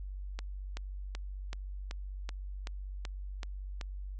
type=click train; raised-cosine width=0.2 ms; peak=-23 dBFS; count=10; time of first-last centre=0.39-3.812 s; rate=2.63 Hz; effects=added 48 Hz sine -38 dBFS peak until 4.19 s + resampled to 22050 Hz